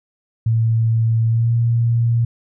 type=tone with pitch glide; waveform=sine; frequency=113.4 to 116.99 Hz; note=A#2 to A#2; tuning=-47 to +7 cents; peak=-13 dBFS; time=0.46-2.25 s; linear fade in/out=5 ms; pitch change=+54 cents; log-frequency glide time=1.27-1.52 s; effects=none